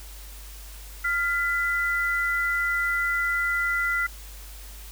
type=tone pair together; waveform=sine; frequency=1398.8 / 2000 Hz; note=F6 / B6; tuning=+2 / +21 cents; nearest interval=tritone; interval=619 cents; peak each=-25 dBFS; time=1.04-4.07 s; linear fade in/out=10 ms; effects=added 50 Hz sine -40 dBFS peak until 4.91 s + white hiss -46 dBFS RMS until 4.91 s